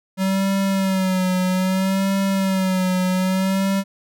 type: tone with vibrato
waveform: square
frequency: 189.4 Hz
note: F#3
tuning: 41 cents sharp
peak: -18 dBFS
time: 0.17-3.84 s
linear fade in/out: 50 ms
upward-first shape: sine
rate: 0.62 Hz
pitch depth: 52 cents each way
effects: none